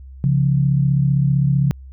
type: tone pair together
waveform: sine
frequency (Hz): 137.21 / 172.7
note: C#3 / F3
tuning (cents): -17 / -19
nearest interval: major third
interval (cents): 398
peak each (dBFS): -14 / -20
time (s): 0.24-1.71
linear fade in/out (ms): 0
effects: added 66 Hz sine -35 dBFS peak until 1.92 s